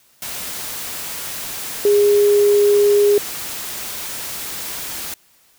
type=tone in noise; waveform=sine; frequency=410 Hz; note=G#4; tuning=22 cents flat; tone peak=-10 dBFS; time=1.85-3.18 s; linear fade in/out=2 ms; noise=white; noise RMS=-28 dBFS; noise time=0.22-5.14 s; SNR=+15 dB; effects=white hiss -55 dBFS RMS until 5.58 s